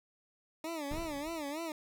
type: tone with vibrato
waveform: 20% pulse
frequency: 306.7 Hz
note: D#4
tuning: 25 cents flat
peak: -32 dBFS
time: 0.64-1.72 s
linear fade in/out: 2 ms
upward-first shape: sine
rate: 3.3 Hz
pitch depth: 160 cents each way
type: noise with exponential decay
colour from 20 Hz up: brown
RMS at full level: -37 dBFS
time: 0.91-1.6 s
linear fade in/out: 2 ms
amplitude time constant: 150 ms
effects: none